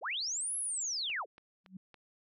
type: linear two-way sweep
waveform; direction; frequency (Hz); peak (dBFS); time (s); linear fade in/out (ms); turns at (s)
sine; up then down; 316.7 to 11175 to 316.7; -33; 0.01-1.26; 50; 0.57
type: click train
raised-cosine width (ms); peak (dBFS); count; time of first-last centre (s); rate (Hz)
0.3; -38; 4; 1.1-1.943; 3.56
type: tone with exponential growth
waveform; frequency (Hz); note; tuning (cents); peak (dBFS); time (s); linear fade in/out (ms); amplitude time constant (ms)
sine; 187.7; F#3; +25; -40; 1.64-1.77; 5; 27
effects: none